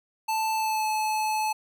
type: tone with pitch glide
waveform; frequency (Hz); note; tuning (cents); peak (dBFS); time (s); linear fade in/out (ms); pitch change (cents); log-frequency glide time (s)
square; 880 to 863.4; A5 to A5; 0 to -33; -25; 0.28-1.53; 10; -33; 0.55-0.87
effects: none